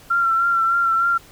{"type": "tone with vibrato", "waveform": "sine", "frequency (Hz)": 1364, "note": "F6", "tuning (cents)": -41, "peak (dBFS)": -15, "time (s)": [0.1, 1.18], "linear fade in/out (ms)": 10, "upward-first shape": "sine", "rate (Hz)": 3.3, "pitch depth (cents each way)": 31, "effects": ["pink hiss -47 dBFS RMS until 1.31 s"]}